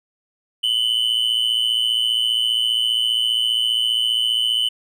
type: tone with amplitude modulation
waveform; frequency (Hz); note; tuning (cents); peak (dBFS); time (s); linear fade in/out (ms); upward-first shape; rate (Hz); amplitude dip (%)
triangle; 3000; F#7; +23; -12; 0.63-4.69; 10; sine; 115; 75
effects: none